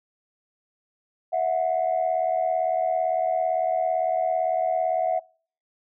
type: tone pair together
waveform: sine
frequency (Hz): 652.2 / 730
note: E5 / F#5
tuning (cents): -19 / -24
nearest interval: major second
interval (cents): 195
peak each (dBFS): -23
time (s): 1.32-5.2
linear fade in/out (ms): 20
effects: noise-tail reverb RT60 0.5 s tail -26 dB re dry + tanh soft clip ceiling -15 dBFS